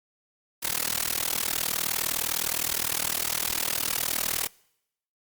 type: noise with amplitude modulation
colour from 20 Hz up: white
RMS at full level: -24 dBFS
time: 0.62-4.48 s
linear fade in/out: 20 ms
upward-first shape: sine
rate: 39.6 Hz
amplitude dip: 95%
effects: noise-tail reverb RT60 0.8 s tail -25 dB re dry + Opus 48 kbps